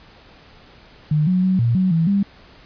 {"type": "tone with pitch steps", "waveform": "sine", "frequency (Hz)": [151.6, 183.4, 186.9, 117.5, 186.3, 163.9, 199.3], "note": ["D#3", "F#3", "F#3", "A#2", "F#3", "E3", "G3"], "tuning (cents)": [-45, -15, 18, 14, 12, -10, 29], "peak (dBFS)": -14, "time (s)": [1.11, 2.23], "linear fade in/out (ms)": 5, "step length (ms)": 160, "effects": ["pink hiss -47 dBFS RMS until 2.65 s", "resampled to 11025 Hz"]}